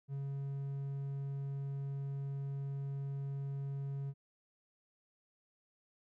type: tone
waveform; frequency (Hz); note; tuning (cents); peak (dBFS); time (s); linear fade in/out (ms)
triangle; 138.59; C#3; 0; -35; 0.08-4.14; 50
effects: none